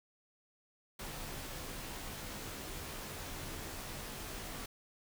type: noise with comb filter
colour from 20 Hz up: pink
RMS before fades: -44 dBFS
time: 0.99-4.66 s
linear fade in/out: 5 ms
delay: 17 ms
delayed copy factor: -0.65
effects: none